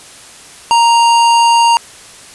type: tone with hard clipping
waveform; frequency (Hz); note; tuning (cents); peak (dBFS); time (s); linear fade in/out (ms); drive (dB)
sine; 932.3; A#5; 0; -8; 0.71-1.77; 0; 18
effects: white hiss -36 dBFS RMS until 2.34 s + resampled to 24000 Hz